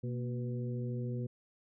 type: harmonic tone with a mistuned harmonic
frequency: 123.47 Hz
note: B2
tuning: in tune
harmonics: 1 / 2 / 3 / 4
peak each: -35 / -41 / -45 / -47 dBFS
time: 0.03-1.27 s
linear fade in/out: 10 ms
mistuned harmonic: 2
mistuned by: -71 cents
effects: none